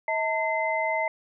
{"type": "tone cluster", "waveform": "sine", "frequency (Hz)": [639, 898, 2061], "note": ["D#5", "A5", "C7"], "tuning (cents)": [46, 35, -27], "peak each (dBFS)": -28, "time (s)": [0.08, 1.08], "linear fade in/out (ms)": 2, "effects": []}